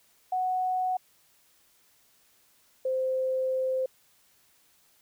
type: tone pair in turn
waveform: sine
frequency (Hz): 740 / 520.2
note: F#5 / C5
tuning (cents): 0 / -10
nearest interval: tritone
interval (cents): 610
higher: first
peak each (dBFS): -25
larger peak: neither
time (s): 0.32-0.97 / 2.85-3.86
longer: second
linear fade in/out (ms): 5
effects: white hiss -64 dBFS RMS until 5.01 s